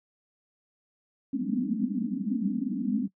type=band-pass noise; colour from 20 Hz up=white; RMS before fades=-29 dBFS; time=1.33-3.08 s; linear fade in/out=5 ms; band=190 to 280 Hz; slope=96 dB/octave; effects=noise-tail reverb RT60 0.1 s tail -21 dB re dry